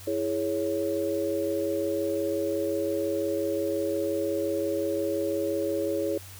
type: chord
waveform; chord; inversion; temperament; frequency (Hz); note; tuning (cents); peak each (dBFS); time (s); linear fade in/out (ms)
sine; C# minor; first; equal; 329.6 / 415.3 / 554.4; E4 / G#4 / C#5; 0 / 0 / 0; -30 / -30 / -29; 0.07-6.18; 5
effects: added 94 Hz sine -45 dBFS peak until 6.39 s + white hiss -47 dBFS RMS until 6.39 s